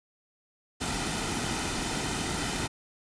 pink noise with comb filter, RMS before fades -31 dBFS, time 0.8-2.68 s, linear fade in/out 20 ms, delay 1.8 ms, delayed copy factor -0.5, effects resampled to 22050 Hz

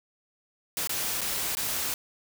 white noise with dropouts, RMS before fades -30 dBFS, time 0.77-1.94 s, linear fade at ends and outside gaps 1 ms, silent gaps 0.874-0.894 / 1.209-1.215 / 1.551-1.57 s, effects none

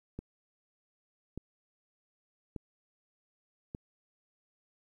click train, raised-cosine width 3 ms, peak -26 dBFS, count 4, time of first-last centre 0.19-3.749 s, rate 0.843 Hz, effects 11-bit

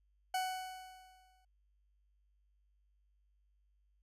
40% pulse tone with exponential decay, 746 Hz, F#5, 14 cents sharp, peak -31 dBFS, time 0.34-1.45 s, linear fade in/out 5 ms, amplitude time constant 240 ms, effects added 50 Hz sine -70 dBFS peak until 4.02 s + resampled to 32000 Hz

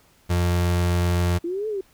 35% pulse tone, 87.8 Hz, F2, 10 cents sharp, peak -17 dBFS, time 0.29-1.39 s, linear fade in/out 20 ms
sine linear two-way sweep, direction up then down, 329.6 to 442.2 to 371 Hz, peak -24 dBFS, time 1.44-1.81 s, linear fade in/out 5 ms, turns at 1.68 s
effects pink hiss -58 dBFS RMS until 1.93 s

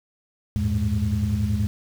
sine tone cluster, 80.5 / 99.7 / 110 / 208.6 Hz, E2 / G2 / A2 / G#3, -41 / +30 / 0 / +8 cents, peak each -25 dBFS, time 0.56-1.67 s, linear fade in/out 0 ms, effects tanh soft clip ceiling -13 dBFS + 7-bit

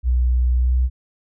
sine tone with pitch glide, 61.74 to 63 Hz, B1 to B1, 0 to +35 cents, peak -14 dBFS, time 0.03-0.9 s, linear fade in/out 50 ms, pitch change +35 cents, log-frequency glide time 0.57-0.76 s, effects none

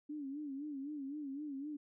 sine tone with vibrato, 285.4 Hz, D4, 49 cents flat, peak -40 dBFS, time 0.09-1.77 s, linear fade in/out 10 ms, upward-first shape sine, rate 3.9 Hz, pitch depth 110 cents each way, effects none

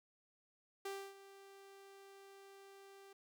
sawtooth tone with ADSR envelope, 392.9 Hz, G4, 4 cents sharp, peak -37 dBFS, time 0.85-3.13 s, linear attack 6 ms, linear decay 280 ms, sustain -16 dB, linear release 4 ms, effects none

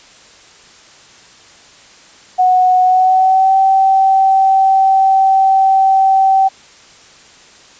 sine tone with pitch glide, 737 to 771 Hz, F#5 to G5, -7 to -29 cents, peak -7 dBFS, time 2.38-6.49 s, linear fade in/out 20 ms, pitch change +78 cents, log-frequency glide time 2.83-3.56 s, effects white hiss -42 dBFS RMS until 7.79 s + resampled to 16000 Hz

